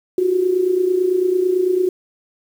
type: tone with amplitude modulation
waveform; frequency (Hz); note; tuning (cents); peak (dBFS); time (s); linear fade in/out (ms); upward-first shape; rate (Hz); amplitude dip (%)
sine; 366.7; F#4; -15; -11; 0.18-1.89; 2; sine; 29; 65
effects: 7-bit